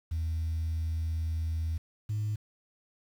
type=tone pair in turn; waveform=sine; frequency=81 / 105.83 Hz; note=E2 / G#2; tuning=-30 / +33 cents; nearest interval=perfect fourth; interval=463 cents; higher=second; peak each=-27 dBFS; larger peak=neither; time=0.11-1.78 / 2.09-2.36 s; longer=first; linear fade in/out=10 ms; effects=tanh soft clip ceiling -26 dBFS + 9-bit